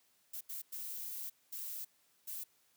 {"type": "noise bursts at uneven times", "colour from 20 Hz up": "violet", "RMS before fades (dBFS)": -43, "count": 5, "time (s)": [[0.33, 0.41], [0.49, 0.62], [0.72, 1.3], [1.52, 1.85], [2.27, 2.44]], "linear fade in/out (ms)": 10, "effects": ["white hiss -72 dBFS RMS until 2.76 s", "high-pass 80 Hz 12 dB/octave"]}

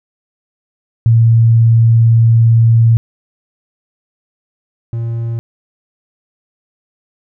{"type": "tone pair in turn", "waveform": ["sine", "triangle"], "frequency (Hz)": [114.7, 115.9], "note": ["A#2", "A#2"], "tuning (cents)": [-28, -10], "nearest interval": "unison", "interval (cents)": 18, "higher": "second", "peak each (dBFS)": [-5, -14], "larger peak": "first", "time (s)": [[1.06, 2.97], [4.93, 5.39]], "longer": "first", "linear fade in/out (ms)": 0, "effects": []}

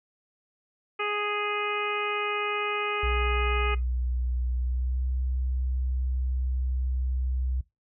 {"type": "harmonic tone", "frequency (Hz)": 415.3, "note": "G#4", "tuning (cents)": 0, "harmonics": [1, 2, 3, 4, 5, 6, 7], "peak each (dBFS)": [-32, -37, -31, -40, -36, -33, -40], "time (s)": [0.99, 3.75], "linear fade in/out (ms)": 10}
{"type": "tone with pitch glide", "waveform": "sine", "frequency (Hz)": [61.7, 63.77], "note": ["B1", "C2"], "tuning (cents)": [-1, -44], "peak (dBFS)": -25, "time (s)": [3.03, 7.61], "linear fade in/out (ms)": 5, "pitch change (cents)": 57, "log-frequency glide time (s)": [4.57, 5.05]}
{"effects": ["noise-tail reverb RT60 0.2 s tail -20 dB re dry"]}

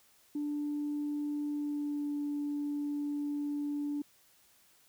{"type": "tone with pitch glide", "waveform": "sine", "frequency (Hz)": [293.7, 290.8], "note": ["D4", "D4"], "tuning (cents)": [0, -17], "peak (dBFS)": -31, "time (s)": [0.35, 4.02], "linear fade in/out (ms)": 5, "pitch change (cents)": -17, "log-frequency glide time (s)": [1.48, 2.15], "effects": ["tanh soft clip ceiling -28 dBFS", "white hiss -65 dBFS RMS until 4.88 s"]}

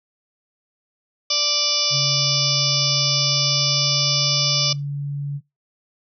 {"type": "harmonic tone", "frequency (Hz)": 587.3, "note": "D5", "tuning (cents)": 0, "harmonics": [1, 2, 4, 5, 6, 7, 8, 9, 10], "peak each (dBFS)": [-32, -33, -32, -28, -25, -34, -23, -22, -27], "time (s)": [1.3, 4.73], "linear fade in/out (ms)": 5}
{"type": "tone with pitch glide", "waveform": "sine", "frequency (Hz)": [140, 142.53], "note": ["C#3", "C#3"], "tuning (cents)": [18, 49], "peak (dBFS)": -23, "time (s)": [1.9, 5.41], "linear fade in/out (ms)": 50, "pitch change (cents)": 31, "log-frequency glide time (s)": [3.13, 4.47]}
{"effects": ["noise-tail reverb RT60 0.2 s tail -22 dB re dry"]}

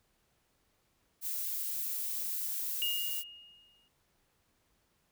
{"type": "noise", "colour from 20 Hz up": "violet", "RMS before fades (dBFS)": -36, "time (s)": [1.21, 3.24], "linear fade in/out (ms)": 50}
{"type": "tone with exponential decay", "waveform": "sine", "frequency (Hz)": 2854, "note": "F7", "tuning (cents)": 37, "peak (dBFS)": -29, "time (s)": [2.82, 3.88], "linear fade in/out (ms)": 0, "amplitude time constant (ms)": 230}
{"effects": ["pink hiss -74 dBFS RMS until 5.11 s"]}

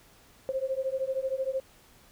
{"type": "beating tone pair", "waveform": "sine", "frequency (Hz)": [523.3, 536.3], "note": ["C5", "C5"], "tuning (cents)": [0, 43], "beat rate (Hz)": 13, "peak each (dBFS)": -31, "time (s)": [0.49, 1.6], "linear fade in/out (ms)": 0, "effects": ["pink hiss -58 dBFS RMS until 2.11 s"]}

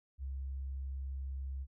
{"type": "tone", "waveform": "sine", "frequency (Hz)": 67.2, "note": "C2", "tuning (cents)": 47, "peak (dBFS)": -37, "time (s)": [0.18, 1.67], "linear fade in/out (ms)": 50, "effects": []}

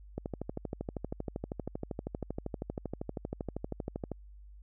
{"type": "click train", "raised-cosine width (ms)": 2, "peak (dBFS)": -22, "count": 51, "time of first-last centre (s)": [0.18, 4.117], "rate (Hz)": 12.7, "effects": ["added 50 Hz sine -49 dBFS peak until 4.62 s"]}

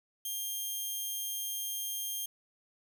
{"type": "tone", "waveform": "5% pulse", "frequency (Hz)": 3200, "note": "G7", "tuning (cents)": 35, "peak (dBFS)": -26, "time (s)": [0.25, 2.26], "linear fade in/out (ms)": 5, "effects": ["10-bit"]}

